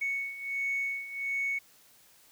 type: beating tone pair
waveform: sine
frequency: 2217 / 2218.4 Hz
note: C#7 / C#7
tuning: 0 / +1 cents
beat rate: 1.4 Hz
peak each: -35 / -31 dBFS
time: 0.01-1.59 s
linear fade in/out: 10 ms
effects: tanh soft clip ceiling -24 dBFS + white hiss -60 dBFS RMS until 2.31 s